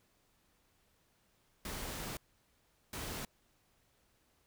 pink noise bursts at uneven times, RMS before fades -42 dBFS, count 2, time 1.65-2.17 / 2.93-3.25 s, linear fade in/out 2 ms, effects pink hiss -73 dBFS RMS until 4.46 s

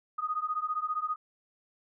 sine beating tone pair, 1237 / 1252 Hz, D#6 / D#6, -10 / +10 cents, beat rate 15 Hz, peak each -32 / -33 dBFS, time 0.18-1.16 s, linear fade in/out 10 ms, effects none

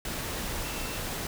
sine tone in noise, 2683 Hz, E7, 30 cents sharp, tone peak -44 dBFS, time 0.64-0.98 s, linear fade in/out 2 ms, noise pink, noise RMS -34 dBFS, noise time 0.05-1.27 s, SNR -13 dB, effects none

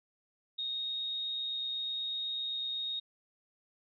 sine tone with amplitude modulation, 3729 Hz, A#7, in tune, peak -32 dBFS, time 0.58-3 s, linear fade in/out 10 ms, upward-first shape sine, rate 128 Hz, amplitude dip 30%, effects none

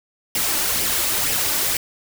white noise with flanger, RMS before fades -21 dBFS, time 0.35-1.77 s, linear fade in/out 2 ms, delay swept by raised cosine 0.36 to 3.46 ms, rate 2.1 Hz, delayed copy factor +0.5, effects none

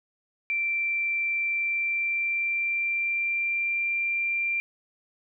sine tone with pitch glide, 2349 to 2371 Hz, D7 to D7, 0 to +16 cents, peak -24 dBFS, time 0.5-4.6 s, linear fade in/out 0 ms, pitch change +16 cents, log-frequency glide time 1.5-3.89 s, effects none

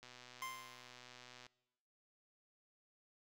click train, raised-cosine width 0.2 ms, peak -38 dBFS, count 179, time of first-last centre 0.03-1.465 s, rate 124 Hz
25% pulse tone with exponential decay, 1046.5 Hz, C6, in tune, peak -37 dBFS, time 0.42-1.07 s, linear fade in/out 1 ms, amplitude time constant 140 ms
effects noise-tail reverb RT60 1.0 s tail -22 dB re dry

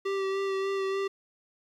square tone with vibrato, 389.3 Hz, G4, 12 cents flat, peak -28 dBFS, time 0.05-1.08 s, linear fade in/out 10 ms, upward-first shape sine, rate 3.4 Hz, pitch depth 17 cents each way, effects low-pass 4000 Hz 12 dB/octave + 10-bit

